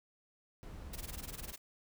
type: noise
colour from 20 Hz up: brown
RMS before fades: -47 dBFS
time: 0.63-1.52 s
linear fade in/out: 0 ms
type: noise with tremolo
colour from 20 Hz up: white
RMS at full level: -44 dBFS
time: 0.93-1.58 s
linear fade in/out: 5 ms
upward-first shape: sine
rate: 20 Hz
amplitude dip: 100%
effects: none